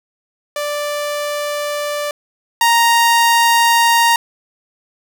sawtooth tone pair in turn, 587.3 / 932.3 Hz, D5 / A#5, 0 / 0 cents, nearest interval minor sixth, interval 800 cents, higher second, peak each -15 / -6 dBFS, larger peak second, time 0.56-2.11 / 2.61-4.16 s, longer neither, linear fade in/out 2 ms, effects none

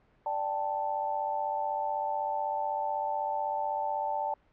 sine chord, D suspended fourth, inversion none, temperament equal, 587.3 / 784 / 880 Hz, D5 / G5 / A5, 0 / 0 / 0 cents, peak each -36 / -34 / -31 dBFS, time 0.26-4.34 s, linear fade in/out 2 ms, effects pink hiss -66 dBFS RMS until 4.52 s + low-pass 2000 Hz 12 dB/octave

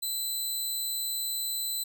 10% pulse tone, 4020 Hz, B7, 30 cents sharp, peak -23 dBFS, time 0.02-1.84 s, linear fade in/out 10 ms, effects none

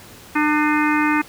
harmonic tone with a mistuned harmonic, 300 Hz, D4, 37 cents sharp, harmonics 1 / 3 / 4 / 5 / 6 / 7 / 8, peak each -18 / -23 / -24 / -25 / -26 / -26 / -27 dBFS, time 0.35-1.22 s, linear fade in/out 10 ms, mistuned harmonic 8, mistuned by +70 cents, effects pink hiss -42 dBFS RMS until 1.28 s + high-pass 60 Hz 12 dB/octave

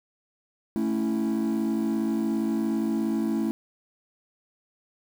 triangle chord, A major, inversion none, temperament equal, 220 / 277.2 / 329.6 Hz, A3 / C#4 / E4, 0 / 0 / 0 cents, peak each -23 / -27 / -25 dBFS, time 0.76-3.51 s, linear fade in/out 0 ms, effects tanh soft clip ceiling -18 dBFS + 8-bit

